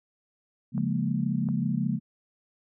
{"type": "chord", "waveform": "sine", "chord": "Bb minor seventh", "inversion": "first", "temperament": "equal with one note detuned", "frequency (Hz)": [139.72, 174.61, 207.7, 233.1], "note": ["Db3", "F3", "Ab3", "Bb3"], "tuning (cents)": [14, 0, 0, 0], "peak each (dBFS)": -30, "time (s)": [0.72, 2], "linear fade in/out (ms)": 50}
{"type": "clicks", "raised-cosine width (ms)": 1, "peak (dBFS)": -30, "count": 2, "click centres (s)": [0.779, 1.488]}
{"effects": []}